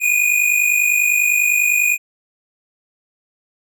square tone pair together, 2435 / 2485 Hz, D#7 / D#7, -38 / -3 cents, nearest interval unison, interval 35 cents, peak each -17 dBFS, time 0-1.98 s, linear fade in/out 50 ms, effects none

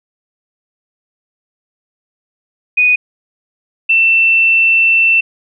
sine tone pair in turn, 2482 / 2680 Hz, D#7 / E7, -5 / +28 cents, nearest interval minor second, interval 133 cents, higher second, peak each -7 dBFS, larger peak neither, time 2.77-2.96 / 3.89-5.21 s, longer second, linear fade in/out 10 ms, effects none

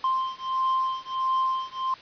triangle beating tone pair, 1046.5 / 1048 Hz, C6 / C6, 0 / +2 cents, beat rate 1.5 Hz, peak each -25 dBFS, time 0.04-1.94 s, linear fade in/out 2 ms, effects white hiss -46 dBFS RMS until 2.01 s + resampled to 11025 Hz

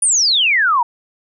sine exponential sweep, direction down, 9860 to 905 Hz, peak -11 dBFS, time 0.02-0.83 s, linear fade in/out 5 ms, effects none

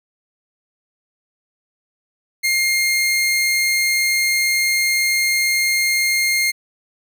sawtooth tone, 2123 Hz, C7, 25 cents sharp, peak -12 dBFS, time 2.43-6.52 s, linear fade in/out 20 ms, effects none

